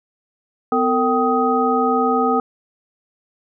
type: tone cluster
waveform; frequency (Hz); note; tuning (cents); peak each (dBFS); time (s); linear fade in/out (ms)
sine; 251.9 / 454.4 / 776 / 1254; B3 / A#4 / G5 / D#6; +34 / -44 / -18 / +13; -20; 0.72-2.4; 2
effects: none